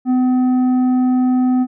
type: tone with tanh clipping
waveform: sine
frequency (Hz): 253.4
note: B3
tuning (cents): +45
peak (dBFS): -13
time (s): 0.05-1.67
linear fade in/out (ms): 50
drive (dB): 7
effects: none